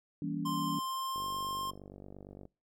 sine chord, E diminished seventh, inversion none, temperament just, 164.81 / 197.78 / 237.3 / 284.8 Hz, E3 / G3 / Bb3 / Db4, 0 / +16 / +31 / +47 cents, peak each -38 / -40 / -41 / -36 dBFS, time 0.22-0.79 s, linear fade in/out 2 ms
square tone with pitch glide, 1046.5 to 1059.3 Hz, C6 to C6, 0 to +21 cents, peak -35 dBFS, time 0.45-1.71 s, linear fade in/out 10 ms, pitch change +21 cents, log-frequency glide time 0.69-1.24 s
click train, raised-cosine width 2 ms, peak -35 dBFS, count 64, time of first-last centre 1.16-2.454 s, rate 48.7 Hz
effects noise-tail reverb RT60 0.3 s tail -24 dB re dry

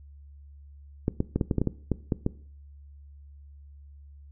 clicks, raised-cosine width 3 ms, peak -11 dBFS, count 11, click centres 1.081 / 1.204 / 1.36 / 1.412 / 1.512 / 1.583 / 1.616 / 1.673 / 1.917 / 2.122 / 2.264 s, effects noise-tail reverb RT60 0.5 s tail -19 dB re dry + added 71 Hz sine -46 dBFS peak until 4.31 s

